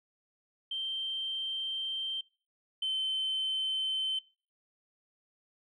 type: tone pair in turn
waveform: sine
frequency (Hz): 3136 / 3080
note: G7 / G7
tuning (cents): 0 / -31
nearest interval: unison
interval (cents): 31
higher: first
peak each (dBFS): -32 / -28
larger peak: second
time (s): 0.71-2.21 / 2.82-4.19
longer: first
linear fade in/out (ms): 5
effects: noise-tail reverb RT60 0.4 s tail -24 dB re dry + tanh soft clip ceiling -26 dBFS